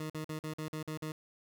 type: tone bursts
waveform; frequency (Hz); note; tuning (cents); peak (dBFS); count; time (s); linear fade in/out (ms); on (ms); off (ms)
20% pulse; 155.56; D#3; 0; -32; 8; 0-1.12; 2; 98; 48
effects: none